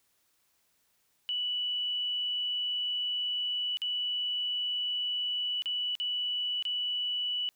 sine tone with dropouts, 2958 Hz, F#7, 1 cent flat, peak -29 dBFS, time 1.29-7.49 s, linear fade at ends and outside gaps 0 ms, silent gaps 3.771-3.818 / 5.621-5.658 / 5.953-6 / 6.625-6.652 s, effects white hiss -72 dBFS RMS until 7.55 s

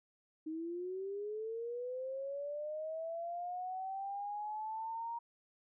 sine linear sweep, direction up, 310 to 940 Hz, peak -38 dBFS, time 0.46-5.19 s, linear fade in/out 10 ms, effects none

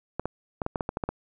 clicks, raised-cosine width 1 ms, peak -14 dBFS, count 10, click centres 0.196 / 0.256 / 0.618 / 0.664 / 0.758 / 0.808 / 0.891 / 0.971 / 1.038 / 1.09 s, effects none

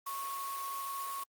sine tone in noise, 1100 Hz, C#6, 14 cents flat, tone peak -37 dBFS, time 0.06-1.24 s, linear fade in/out 10 ms, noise white, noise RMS -44 dBFS, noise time 0.06-1.24 s, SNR +4 dB, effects high-pass 400 Hz 12 dB/octave + Opus 32 kbps

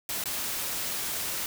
white noise with dropouts, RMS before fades -32 dBFS, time 0.09-1.46 s, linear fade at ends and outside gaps 1 ms, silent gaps 0.239-0.257 s, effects none

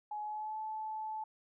sine tone with pitch glide, 842 to 868.7 Hz, G#5 to A5, +24 to -22 cents, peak -37 dBFS, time 0.11-1.24 s, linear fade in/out 5 ms, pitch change +54 cents, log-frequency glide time 0.21-0.58 s, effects none

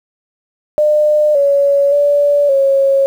sine tone with pitch steps, 602 / 563 / 577 / 547 Hz, D5 / C#5 / D5 / C#5, +43 / +27 / -31 / -23 cents, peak -8 dBFS, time 0.78-3.06 s, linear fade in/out 0 ms, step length 570 ms, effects 7-bit

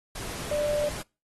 sine tone in noise, 592 Hz, D5, 14 cents sharp, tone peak -24 dBFS, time 0.51-0.89 s, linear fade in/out 5 ms, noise pink, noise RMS -37 dBFS, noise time 0.15-1.02 s, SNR +10 dB, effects noise-tail reverb RT60 0.3 s tail -25 dB re dry + AAC 32 kbps

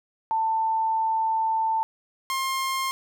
sine / sawtooth tone pair in turn, 890 / 1063.3 Hz, A5 / C6, +20 / +28 cents, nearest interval minor third, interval 308 cents, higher second, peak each -21 dBFS, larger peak neither, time 0.31-1.83 / 2.3-2.91 s, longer first, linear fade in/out 0 ms, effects none

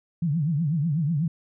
sine tone with vibrato, 155.6 Hz, D#3, in tune, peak -21 dBFS, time 0.22-1.28 s, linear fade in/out 5 ms, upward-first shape triangle, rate 8.1 Hz, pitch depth 240 cents each way, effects none

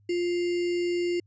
sine tone with sample-and-hold, 350 Hz, F4, 4 cents sharp, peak -24 dBFS, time 0.09-1.2 s, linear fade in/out 5 ms, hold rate 2450 Hz, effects added 102 Hz sine -58 dBFS peak until 1.26 s + resampled to 16000 Hz

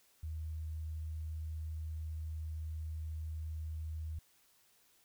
sine tone, 78.7 Hz, D#2, 20 cents sharp, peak -38 dBFS, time 0.23-4.19 s, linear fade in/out 5 ms, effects white hiss -69 dBFS RMS until 5.04 s

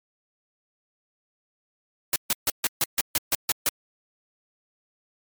white noise bursts, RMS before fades -22 dBFS, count 10, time 2.13-3.69 s, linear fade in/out 2 ms, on 30 ms, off 140 ms, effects MP3 96 kbps

